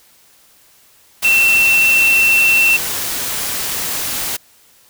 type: tone in noise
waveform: sine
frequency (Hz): 2694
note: E7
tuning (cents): +37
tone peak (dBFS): -9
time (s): 1.24-2.77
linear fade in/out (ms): 10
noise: white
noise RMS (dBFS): -21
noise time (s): 1.22-4.37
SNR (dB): +9
effects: white hiss -50 dBFS RMS until 4.89 s